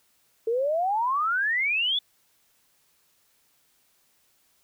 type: exponential sweep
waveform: sine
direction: up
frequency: 440 to 3520 Hz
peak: -22 dBFS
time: 0.47-1.99 s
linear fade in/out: 5 ms
effects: white hiss -66 dBFS RMS until 4.63 s